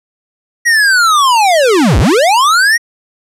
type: linear two-way sweep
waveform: square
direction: down then up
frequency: 1919 to 43.65 to 1919 Hz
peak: -7 dBFS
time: 0.65-2.78 s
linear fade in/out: 20 ms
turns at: 1.99 s
effects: low-pass 10000 Hz 12 dB/octave